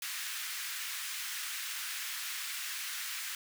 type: high-pass noise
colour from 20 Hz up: pink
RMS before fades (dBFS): -39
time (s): 0.02-3.35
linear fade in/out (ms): 2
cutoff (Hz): 1500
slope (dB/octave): 24
effects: none